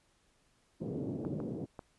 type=band-pass noise; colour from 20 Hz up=pink; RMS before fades=-38 dBFS; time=0.8-1.66 s; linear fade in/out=20 ms; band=130 to 450 Hz; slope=24 dB/octave
type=clicks; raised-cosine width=1 ms; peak=-29 dBFS; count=3; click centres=1.25 / 1.402 / 1.792 s
effects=pink hiss -71 dBFS RMS until 1.98 s + resampled to 24000 Hz